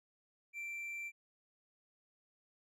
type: tone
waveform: triangle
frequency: 2349 Hz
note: D7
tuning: in tune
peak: -39 dBFS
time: 0.53-1.12 s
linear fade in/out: 50 ms
effects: none